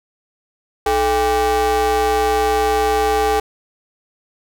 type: ring-modulated tone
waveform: square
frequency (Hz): 185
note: F#3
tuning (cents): 0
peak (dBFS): -12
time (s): 0.86-3.4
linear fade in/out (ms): 5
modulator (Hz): 615
effects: none